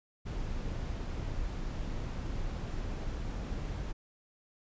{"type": "noise", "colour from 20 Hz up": "brown", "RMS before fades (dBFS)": -36, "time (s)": [0.25, 3.93], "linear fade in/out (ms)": 20, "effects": ["resampled to 16000 Hz"]}